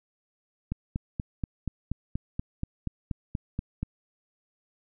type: click train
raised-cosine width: 5 ms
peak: -17 dBFS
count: 14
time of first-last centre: 0.72-3.83 s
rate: 4.18 Hz
effects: none